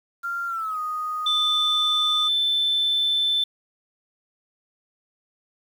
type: tone with pitch glide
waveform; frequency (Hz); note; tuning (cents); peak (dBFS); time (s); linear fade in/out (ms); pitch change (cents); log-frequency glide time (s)
sine; 1387 to 1242.8; F6 to D#6; -12 to -2; -25; 0.23-2.29; 20; -190; 0.47-0.79
type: tone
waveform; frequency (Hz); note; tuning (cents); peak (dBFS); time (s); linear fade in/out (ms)
sine; 3529; A7; +4; -18; 1.26-3.44; 5
effects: tanh soft clip ceiling -14 dBFS + 8-bit